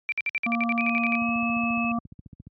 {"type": "tone bursts", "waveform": "sine", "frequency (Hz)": 2349, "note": "D7", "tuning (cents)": 0, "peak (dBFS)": -23, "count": 13, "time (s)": [0.09, 1.153], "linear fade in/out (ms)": 0, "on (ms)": 31, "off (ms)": 55}
{"type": "harmonic tone", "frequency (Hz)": 233.1, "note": "A#3", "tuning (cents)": 0, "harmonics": [1, 3, 5], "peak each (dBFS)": [-25, -32, -32], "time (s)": [0.46, 1.99], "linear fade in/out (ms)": 5}
{"type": "tone with pitch glide", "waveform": "sine", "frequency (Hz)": [2506, 2590], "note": ["D#7", "E7"], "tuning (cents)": [12, -31], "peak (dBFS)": -28, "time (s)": [0.79, 1.92], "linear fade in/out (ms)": 5, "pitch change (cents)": 57, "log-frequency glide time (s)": [1.05, 1.37]}
{"type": "click train", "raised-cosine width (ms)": 5, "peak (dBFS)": -29, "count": 19, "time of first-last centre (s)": [1.22, 2.47], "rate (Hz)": 14.4}
{"effects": ["high-pass 80 Hz 12 dB/octave", "resampled to 11025 Hz"]}